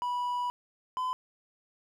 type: tone pair in turn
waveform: triangle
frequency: 980 / 1015.4 Hz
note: B5 / B5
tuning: -14 / +48 cents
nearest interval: minor second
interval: 62 cents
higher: second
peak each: -27 dBFS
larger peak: neither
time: 0.02-0.5 / 0.97-1.13 s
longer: first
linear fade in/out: 0 ms
effects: none